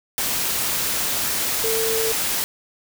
sine tone in noise, 448.1 Hz, A4, 32 cents sharp, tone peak -22 dBFS, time 1.64-2.12 s, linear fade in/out 0 ms, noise white, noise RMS -23 dBFS, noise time 0.18-2.44 s, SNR -2 dB, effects none

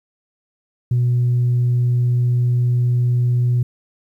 sine tone, 122.4 Hz, B2, 15 cents flat, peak -12 dBFS, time 0.91-3.63 s, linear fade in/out 5 ms, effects tanh soft clip ceiling -11 dBFS + 9-bit

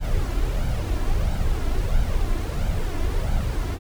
brown noise with flanger, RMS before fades -22 dBFS, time 0-3.79 s, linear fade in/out 50 ms, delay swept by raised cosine 1.3 to 3 ms, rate 1.5 Hz, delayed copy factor +0.55, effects none

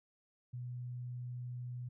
sine tone, 123.3 Hz, B2, 2 cents flat, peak -40 dBFS, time 0.53-1.89 s, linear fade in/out 10 ms, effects none

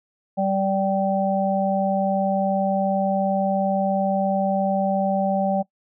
harmonic tone, 194.3 Hz, G3, 15 cents flat, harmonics 1 / 3 / 4, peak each -23 / -23 / -23 dBFS, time 0.37-5.63 s, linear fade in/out 20 ms, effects noise-tail reverb RT60 0.1 s tail -21 dB re dry

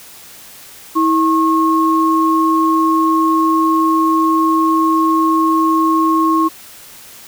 sine tone pair together, 322.7 / 1085.4 Hz, E4 / C#6, -37 / -37 cents, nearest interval octave + major sixth, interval 2100 cents, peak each -13 dBFS, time 0.95-6.49 s, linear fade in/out 20 ms, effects white hiss -38 dBFS RMS until 7.27 s

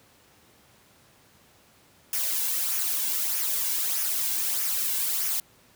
blue noise with flanger, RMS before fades -27 dBFS, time 2.13-5.4 s, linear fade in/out 2 ms, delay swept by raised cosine 0.24 to 1.64 ms, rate 1.6 Hz, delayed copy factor -0.5, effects pink hiss -58 dBFS RMS until 5.75 s + high-pass 80 Hz 12 dB/octave

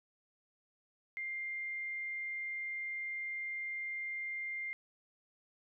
sine tone, 2100 Hz, C7, 6 cents sharp, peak -37 dBFS, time 1.17-4.73 s, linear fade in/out 0 ms, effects none

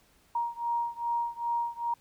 sine beating tone pair, 940 / 942.5 Hz, A#5 / A#5, +14 / +19 cents, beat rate 2.5 Hz, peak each -31 / -32 dBFS, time 0.35-1.94 s, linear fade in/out 5 ms, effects pink hiss -64 dBFS RMS until 2 s

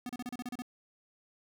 square tone bursts, 246.9 Hz, B3, in tune, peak -37 dBFS, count 9, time 0.06-0.621 s, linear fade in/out 2 ms, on 33 ms, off 33 ms, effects none

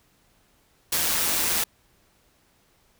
white noise with amplitude modulation, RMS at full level -22 dBFS, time 0.92-1.64 s, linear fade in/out 5 ms, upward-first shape sine, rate 166 Hz, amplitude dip 45%, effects pink hiss -63 dBFS RMS until 2.99 s

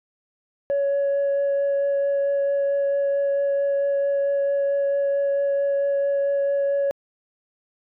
sine tone with vibrato, 560 Hz, C#5, 18 cents sharp, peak -17 dBFS, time 0.7-6.91 s, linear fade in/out 0 ms, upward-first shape triangle, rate 4.5 Hz, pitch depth 9 cents each way, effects tanh soft clip ceiling -17 dBFS

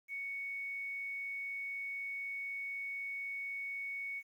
sine tone with quantisation, 2224 Hz, C#7, 5 cents sharp, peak -38 dBFS, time 0.08-4.23 s, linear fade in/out 50 ms, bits 11, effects none

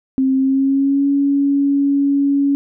sine tone with pitch glide, 264.7 to 280.4 Hz, C4 to C#4, +20 to +20 cents, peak -12 dBFS, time 0.18-2.55 s, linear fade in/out 0 ms, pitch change +100 cents, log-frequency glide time 0.35-1.07 s, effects none

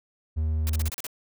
triangle tone, 78.3 Hz, D#2, 11 cents sharp, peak -21 dBFS, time 0.36-0.9 s, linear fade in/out 20 ms
white noise bursts, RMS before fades -34 dBFS, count 7, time 0.67-1.067 s, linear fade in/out 0 ms, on 25 ms, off 37 ms
effects none

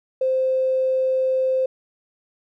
triangle tone with tanh clipping, 521 Hz, C5, 7 cents flat, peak -17 dBFS, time 0.21-1.66 s, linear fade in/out 5 ms, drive 3 dB, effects none

